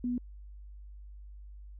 sine tone, 245.3 Hz, B3, 12 cents flat, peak -29 dBFS, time 0.04-0.18 s, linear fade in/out 2 ms, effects added 50 Hz sine -45 dBFS peak until 1.79 s

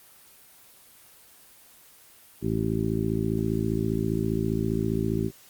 harmonic tone, 55 Hz, A1, in tune, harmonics 1 / 2 / 3 / 4 / 5 / 6 / 7, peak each -36 / -30 / -30 / -30 / -35 / -31 / -31 dBFS, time 2.41-5.31 s, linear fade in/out 50 ms, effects white hiss -53 dBFS RMS until 5.49 s + Opus 24 kbps

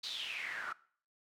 pink noise with band-pass filter sweep, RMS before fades -41 dBFS, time 0.03-0.73 s, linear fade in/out 10 ms, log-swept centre 4300 to 1300 Hz, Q 7.1, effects noise-tail reverb RT60 0.5 s tail -20 dB re dry

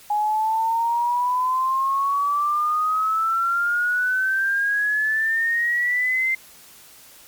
sine exponential sweep, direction up, 830.6 to 2093 Hz, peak -18 dBFS, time 0.1-6.35 s, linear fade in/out 5 ms, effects white hiss -47 dBFS RMS until 7.27 s + MP3 96 kbps

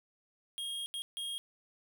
square tone bursts at uneven times, 3253 Hz, G#7, 37 cents flat, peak -37 dBFS, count 3, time 0.58-0.86 / 0.94-1.02 / 1.17-1.38 s, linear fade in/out 0 ms, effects none

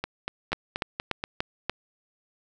two click trains, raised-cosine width 0.3 ms, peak -10 / -13 dBFS, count 5 / 6, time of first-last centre 0.53-1.696 / 0.04-1.239 s, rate 3.43 / 4.17 Hz, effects none

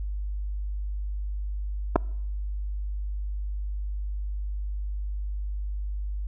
clicks, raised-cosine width 1 ms, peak -6 dBFS, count 2, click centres 1.958 / 1.961 s, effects noise-tail reverb RT60 0.9 s tail -26 dB re dry + added 50 Hz sine -28 dBFS peak until 6.27 s

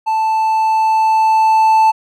triangle tone with level ramp, 880 Hz, A5, in tune, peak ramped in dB -11 to -5 dBFS, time 0.06-1.92 s, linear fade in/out 20 ms, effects none

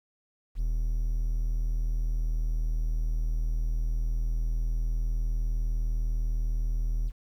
triangle tone, 39.91 Hz, D#1, 45 cents sharp, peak -23 dBFS, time 0.55-7.12 s, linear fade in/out 50 ms, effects 10-bit

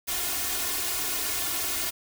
white noise with comb filter, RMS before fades -29 dBFS, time 0.07-1.91 s, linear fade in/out 20 ms, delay 2.8 ms, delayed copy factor +1, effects none

